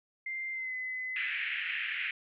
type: tone with pitch glide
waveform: sine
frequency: 2093 to 2026 Hz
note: C7 to B6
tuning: 0 to +44 cents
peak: -34 dBFS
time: 0.26-1.3 s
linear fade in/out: 5 ms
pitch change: -56 cents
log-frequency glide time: 0.52-0.74 s
type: band-pass noise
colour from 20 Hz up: pink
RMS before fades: -35 dBFS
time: 1.16-2.11 s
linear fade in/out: 2 ms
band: 1700 to 2800 Hz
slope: 48 dB/octave
effects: none